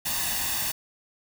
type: noise with comb filter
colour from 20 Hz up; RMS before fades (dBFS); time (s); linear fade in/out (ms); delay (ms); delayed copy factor
white; -28; 0.05-0.72; 10; 1.1; +0.7
effects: none